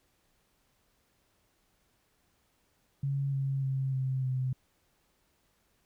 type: tone with pitch steps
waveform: sine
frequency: 138.59 / 136.21 / 133.87 / 131.57 / 129.31 Hz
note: C#3 / C#3 / C3 / C3 / C3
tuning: 0 / -30 / +40 / +10 / -20 cents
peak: -28 dBFS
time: 3.03-4.53 s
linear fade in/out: 5 ms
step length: 300 ms
effects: pink hiss -72 dBFS RMS until 5.85 s